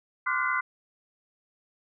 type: tone cluster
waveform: sine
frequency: 1039 / 1168 / 1423 / 1493 / 2032 Hz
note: C6 / D6 / F6 / F#6 / B6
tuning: -12 / -10 / +32 / +15 / +49 cents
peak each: -31 dBFS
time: 0.26-0.61 s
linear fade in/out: 10 ms
effects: none